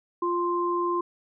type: tone pair together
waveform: sine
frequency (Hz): 349.2 / 1046.4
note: F4 / C6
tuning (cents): 0 / 0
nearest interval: octave + perfect fifth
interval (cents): 1900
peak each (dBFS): -26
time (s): 0.22-1.01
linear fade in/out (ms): 5
effects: none